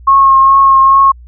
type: tone with vibrato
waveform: sine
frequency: 1083 Hz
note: C#6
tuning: 41 cents flat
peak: -3 dBFS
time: 0.07-1.12 s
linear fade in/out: 10 ms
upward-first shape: triangle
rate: 2.4 Hz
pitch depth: 21 cents each way
effects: added 60 Hz sine -32 dBFS peak until 1.27 s